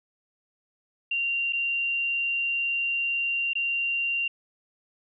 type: tone with dropouts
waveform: sine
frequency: 2769 Hz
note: F7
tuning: 15 cents flat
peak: -24 dBFS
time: 1.11-4.28 s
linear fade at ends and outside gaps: 5 ms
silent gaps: 1.525-1.531 / 3.534-3.553 s
effects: none